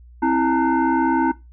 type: tone with frequency modulation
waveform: sine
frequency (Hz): 327.6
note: E4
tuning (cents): -11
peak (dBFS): -15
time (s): 0.22-1.32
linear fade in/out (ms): 10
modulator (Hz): 590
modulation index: 1.4
effects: noise-tail reverb RT60 0.2 s tail -17 dB re dry + added 60 Hz sine -42 dBFS peak until 1.52 s